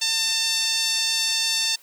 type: tone with band-pass filter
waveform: 5% pulse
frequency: 897 Hz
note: A5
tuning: 33 cents sharp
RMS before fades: -23 dBFS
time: 0.01-1.76 s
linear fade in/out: 10 ms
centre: 4300 Hz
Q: 1.4
effects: white hiss -52 dBFS RMS until 1.82 s + high-pass 400 Hz 12 dB/octave